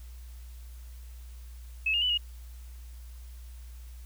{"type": "tone with pitch steps", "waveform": "sine", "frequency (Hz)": [2592, 2831, 2982, 2868], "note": ["E7", "F7", "F#7", "F7"], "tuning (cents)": [-30, 23, 13, 45], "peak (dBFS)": -24, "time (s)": [1.86, 2.176], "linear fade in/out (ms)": 5, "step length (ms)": 79, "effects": ["added 60 Hz sine -42 dBFS peak until 4.05 s", "white hiss -59 dBFS RMS until 4.05 s"]}